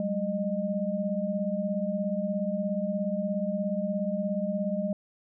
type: tone cluster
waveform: sine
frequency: 189.5 / 206.4 / 613 Hz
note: F#3 / G#3 / D#5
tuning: +42 / -10 / -26 cents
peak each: -31 dBFS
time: 0-4.93 s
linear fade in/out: 2 ms
effects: none